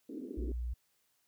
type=band-pass noise; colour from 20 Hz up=pink; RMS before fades=-43 dBFS; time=0.09-0.52 s; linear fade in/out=2 ms; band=240 to 410 Hz; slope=48 dB/octave
type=tone; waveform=sine; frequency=60 Hz; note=B1; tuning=49 cents flat; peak=-34 dBFS; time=0.37-0.74 s; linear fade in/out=10 ms
effects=white hiss -75 dBFS RMS until 1.27 s